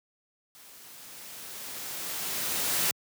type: noise with level ramp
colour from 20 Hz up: white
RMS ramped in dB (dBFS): -52 to -26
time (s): 0.55-2.91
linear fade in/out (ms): 0
effects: high-pass 100 Hz 12 dB/octave